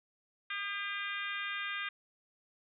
harmonic tone with a mistuned harmonic, 401.3 Hz, G4, 41 cents sharp, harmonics 3 / 4 / 5 / 6 / 7 / 8 / 9, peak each -43 / -40 / -42 / -42 / -47 / -47 / -47 dBFS, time 0.5-1.89 s, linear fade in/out 5 ms, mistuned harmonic 3, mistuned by +26 cents, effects none

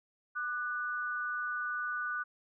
sine tone pair together, 1197.8 / 1480 Hz, D6 / F#6, +34 / 0 cents, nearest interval major third, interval 366 cents, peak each -38 / -34 dBFS, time 0.35-2.24 s, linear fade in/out 20 ms, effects none

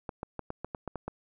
clicks, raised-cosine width 1 ms, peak -21 dBFS, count 9, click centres 0.092 / 0.231 / 0.393 / 0.504 / 0.646 / 0.748 / 0.877 / 0.957 / 1.08 s, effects none

